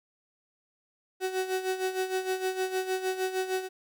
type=tone with tremolo; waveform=35% pulse; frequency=374.8 Hz; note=F#4; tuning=22 cents sharp; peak=-24 dBFS; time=1.2-3.69 s; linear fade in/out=50 ms; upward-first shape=sine; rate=6.5 Hz; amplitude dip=70%; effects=none